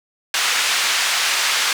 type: band-pass noise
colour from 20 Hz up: pink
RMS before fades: -19 dBFS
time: 0.34-1.73 s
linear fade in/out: 2 ms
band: 1500 to 6900 Hz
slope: 12 dB/octave
effects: none